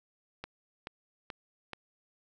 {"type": "click train", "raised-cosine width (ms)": 0.3, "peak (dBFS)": -23, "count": 4, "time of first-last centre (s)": [0.44, 1.733], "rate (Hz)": 2.32, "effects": []}